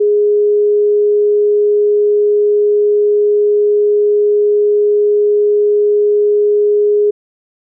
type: tone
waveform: sine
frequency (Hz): 415.3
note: G#4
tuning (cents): 0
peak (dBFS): -8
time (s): 0-7.11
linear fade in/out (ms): 10
effects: none